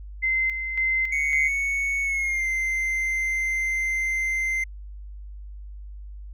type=tone with tremolo; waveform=sine; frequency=2071 Hz; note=C7; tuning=18 cents flat; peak=-20 dBFS; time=0.22-1.49 s; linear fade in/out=20 ms; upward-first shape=square; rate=1.8 Hz; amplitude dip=55%
type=tone with pitch glide; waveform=triangle; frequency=2217 to 2081 Hz; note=C#7 to C7; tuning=0 to -10 cents; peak=-21 dBFS; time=1.12-4.64 s; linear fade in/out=5 ms; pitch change=-110 cents; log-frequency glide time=2.03-2.48 s
effects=added 50 Hz sine -36 dBFS peak until 6.33 s